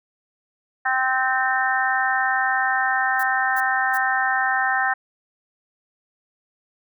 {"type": "harmonic tone", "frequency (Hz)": 259.9, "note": "C4", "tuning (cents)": -11, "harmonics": [3, 4, 5, 6, 7], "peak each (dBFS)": [-23, -29, -28, -24, -23], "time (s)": [0.85, 4.94], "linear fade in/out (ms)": 10}
{"type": "noise bursts", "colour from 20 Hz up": "violet", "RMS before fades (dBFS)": -35, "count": 3, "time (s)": [3.19, 3.976], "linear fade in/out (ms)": 5, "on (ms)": 42, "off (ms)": 330}
{"effects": []}